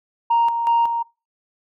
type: tone with tremolo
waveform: sine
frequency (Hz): 932.3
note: A#5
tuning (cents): 0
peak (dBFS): -12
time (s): 0.3-1.03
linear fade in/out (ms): 10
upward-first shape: square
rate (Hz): 2.7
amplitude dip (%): 55
effects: noise-tail reverb RT60 0.3 s tail -25 dB re dry + tanh soft clip ceiling -11 dBFS